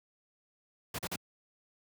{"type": "noise bursts", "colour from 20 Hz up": "pink", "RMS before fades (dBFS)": -36, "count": 3, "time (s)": [0.94, 1.16], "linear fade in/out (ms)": 5, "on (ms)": 46, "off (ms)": 41, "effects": ["high-pass 100 Hz 12 dB/octave"]}